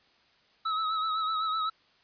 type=tone with vibrato; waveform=square; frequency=1289 Hz; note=E6; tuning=39 cents flat; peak=-28 dBFS; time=0.65-1.7 s; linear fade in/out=10 ms; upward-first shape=sine; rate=7.9 Hz; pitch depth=41 cents each way; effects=white hiss -64 dBFS RMS until 2.03 s + resampled to 11025 Hz

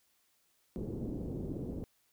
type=low-pass noise; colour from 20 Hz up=white; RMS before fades=-39 dBFS; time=0.76-1.84 s; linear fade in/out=0 ms; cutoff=370 Hz; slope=24 dB/octave; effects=white hiss -73 dBFS RMS until 2.12 s

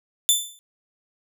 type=tone with exponential decay; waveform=15% pulse; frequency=3530 Hz; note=A7; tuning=5 cents sharp; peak=-5 dBFS; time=0.29-0.59 s; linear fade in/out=0 ms; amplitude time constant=64 ms; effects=none

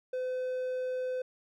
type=tone; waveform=triangle; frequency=509 Hz; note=C5; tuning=48 cents flat; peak=-29 dBFS; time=0.13-1.22 s; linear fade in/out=5 ms; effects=none

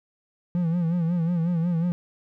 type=tone with vibrato; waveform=triangle; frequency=170.1 Hz; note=F3; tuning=45 cents flat; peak=-19 dBFS; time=0.55-1.92 s; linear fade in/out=0 ms; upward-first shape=sine; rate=5.5 Hz; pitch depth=86 cents each way; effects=none

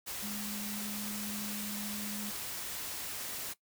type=tone in noise; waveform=sine; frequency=207.7 Hz; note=G#3; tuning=in tune; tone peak=-40 dBFS; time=0.22-2.31 s; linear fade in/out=20 ms; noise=white; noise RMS=-40 dBFS; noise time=0.06-3.54 s; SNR=-3 dB; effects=noise-tail reverb RT60 0.1 s tail -18 dB re dry

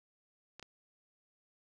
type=clicks; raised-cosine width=0.2 ms; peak=-30 dBFS; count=2; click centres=0.596 / 0.627 s; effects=none

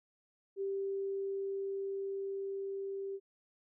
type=tone with level ramp; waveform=sine; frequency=392 Hz; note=G4; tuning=in tune; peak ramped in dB=-33 to -37 dBFS; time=0.56-3.2 s; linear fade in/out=50 ms; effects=none

